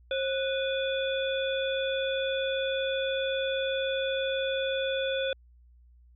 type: harmonic tone with a mistuned harmonic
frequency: 493.9 Hz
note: B4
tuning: in tune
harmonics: 1 / 3 / 5 / 7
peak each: -28 / -36 / -39 / -35 dBFS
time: 0.11-5.33 s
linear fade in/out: 2 ms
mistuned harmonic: 1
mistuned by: +140 cents
effects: added 60 Hz sine -54 dBFS peak until 6.15 s